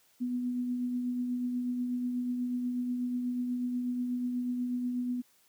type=tone with tremolo; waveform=sine; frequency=246.9 Hz; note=B3; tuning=in tune; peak=-28 dBFS; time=0.2-5.22 s; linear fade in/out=20 ms; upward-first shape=triangle; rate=8.2 Hz; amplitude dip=35%; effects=white hiss -66 dBFS RMS until 5.48 s + high-pass 80 Hz 12 dB/octave